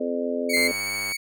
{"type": "harmonic tone", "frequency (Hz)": 85.9, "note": "F2", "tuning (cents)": -28, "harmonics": [3, 4, 5, 6, 7], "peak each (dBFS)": [-28, -37, -29, -33, -29], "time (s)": [0, 0.72], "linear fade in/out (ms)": 10}
{"type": "tone with vibrato", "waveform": "sawtooth", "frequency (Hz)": 2235, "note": "C#7", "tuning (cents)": 14, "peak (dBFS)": -23, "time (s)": [0.49, 1.17], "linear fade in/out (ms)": 10, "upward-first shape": "sine", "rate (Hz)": 16, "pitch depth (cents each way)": 11}
{"type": "tone", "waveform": "35% pulse", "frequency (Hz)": 2093, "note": "C7", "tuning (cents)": 0, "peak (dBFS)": -18, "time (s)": [0.53, 0.68], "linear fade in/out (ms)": 10}
{"type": "click train", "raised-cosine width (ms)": 0.5, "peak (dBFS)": -22, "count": 56, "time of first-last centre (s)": [0.57, 1.12], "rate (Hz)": 100}
{"effects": []}